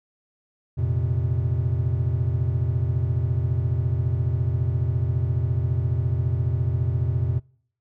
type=chord; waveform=triangle; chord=F suspended fourth; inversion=none; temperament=just; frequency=87.31 / 116.41 / 130.96 Hz; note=F2 / Bb2 / C3; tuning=0 / -2 / +2 cents; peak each=-23 dBFS; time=0.77-7.4 s; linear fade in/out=20 ms; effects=noise-tail reverb RT60 0.6 s tail -25 dB re dry